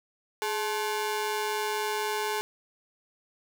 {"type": "ring-modulated tone", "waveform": "sawtooth", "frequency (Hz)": 644, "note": "E5", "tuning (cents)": -41, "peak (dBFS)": -21, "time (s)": [0.42, 2.41], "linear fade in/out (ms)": 0, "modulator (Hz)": 224, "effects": []}